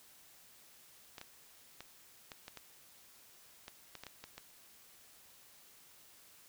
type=clicks; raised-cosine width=0.2 ms; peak=-29 dBFS; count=12; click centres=1.182 / 1.214 / 1.806 / 2.318 / 2.481 / 2.573 / 3.681 / 3.953 / 4.036 / 4.067 / 4.24 / 4.38 s; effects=white hiss -61 dBFS RMS until 6.48 s